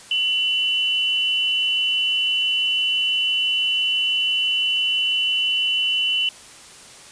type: tone pair together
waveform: sine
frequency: 2736 / 2990 Hz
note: F7 / F#7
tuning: -36 / +17 cents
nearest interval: major second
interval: 153 cents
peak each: -24 / -19 dBFS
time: 0.11-6.29 s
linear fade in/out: 2 ms
effects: white hiss -43 dBFS RMS until 7.11 s + resampled to 22050 Hz